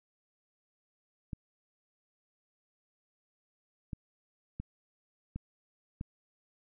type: clicks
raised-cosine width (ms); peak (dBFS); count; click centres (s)
5; -25; 5; 1.332 / 3.932 / 4.6 / 5.36 / 6.011
effects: none